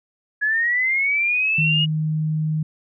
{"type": "linear sweep", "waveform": "sine", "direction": "up", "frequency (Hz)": [1678, 2895], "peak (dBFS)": -17, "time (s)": [0.41, 1.86], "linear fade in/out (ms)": 20}
{"type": "tone", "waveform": "sine", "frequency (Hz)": 155.56, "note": "D#3", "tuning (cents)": 0, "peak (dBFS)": -19, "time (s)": [1.58, 2.63], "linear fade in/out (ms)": 5}
{"effects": []}